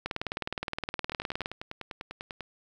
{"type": "two click trains", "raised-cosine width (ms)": 0.3, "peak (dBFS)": [-21, -15], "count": [14, 28], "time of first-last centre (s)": [[1.12, 2.407], [0.06, 1.459]], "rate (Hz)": [10.1, 19.3], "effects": ["9-bit"]}